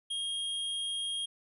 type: tone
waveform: square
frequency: 3247 Hz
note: G#7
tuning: 40 cents flat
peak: -33 dBFS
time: 0.1-1.26 s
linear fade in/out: 10 ms
effects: resampled to 32000 Hz